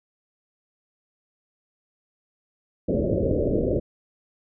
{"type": "low-pass noise", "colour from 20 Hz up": "white", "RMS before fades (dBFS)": -23, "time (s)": [2.88, 3.8], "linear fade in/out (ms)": 10, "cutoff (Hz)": 600, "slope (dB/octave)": 96, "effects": []}